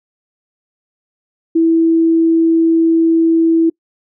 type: tone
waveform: sine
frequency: 328.3 Hz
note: E4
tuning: 7 cents flat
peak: -8 dBFS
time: 1.55-3.7 s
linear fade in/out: 10 ms
effects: noise-tail reverb RT60 0.1 s tail -26 dB re dry